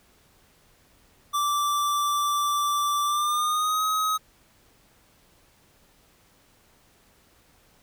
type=tone with pitch glide; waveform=square; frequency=1169 to 1267.5 Hz; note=D6 to D#6; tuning=-8 to +32 cents; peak=-23 dBFS; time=1.33-4.18 s; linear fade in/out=20 ms; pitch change=+140 cents; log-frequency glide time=3.04-3.83 s; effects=pink hiss -60 dBFS RMS until 7.82 s